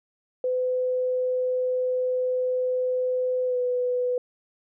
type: tone with pitch glide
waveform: sine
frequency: 506 to 496.4 Hz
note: B4 to B4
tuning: +42 to +9 cents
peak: -22 dBFS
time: 0.44-4.18 s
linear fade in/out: 2 ms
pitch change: -33 cents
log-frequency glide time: 3.46-3.57 s
effects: none